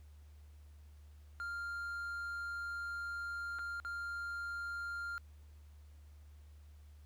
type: tone with dropouts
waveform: triangle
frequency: 1396.9 Hz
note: F6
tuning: in tune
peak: -37 dBFS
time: 1.4-5.18 s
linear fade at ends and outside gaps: 0 ms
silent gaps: 3.587-3.592 / 3.8-3.849 s
effects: added 74 Hz sine -54 dBFS peak until 7.05 s + pink hiss -72 dBFS RMS until 7.05 s